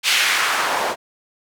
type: noise with band-pass filter sweep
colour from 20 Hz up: white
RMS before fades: -19 dBFS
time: 0.03-0.96 s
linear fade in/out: 50 ms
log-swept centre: 3000 to 620 Hz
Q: 1.4
effects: none